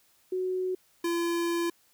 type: tone pair in turn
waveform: sine / square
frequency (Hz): 370 / 340.6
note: F#4 / F4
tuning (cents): 0 / -43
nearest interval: minor second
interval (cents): 143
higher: first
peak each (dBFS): -27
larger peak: neither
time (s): 0.32-0.75 / 1.04-1.7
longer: second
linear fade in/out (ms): 5
effects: white hiss -65 dBFS RMS until 1.93 s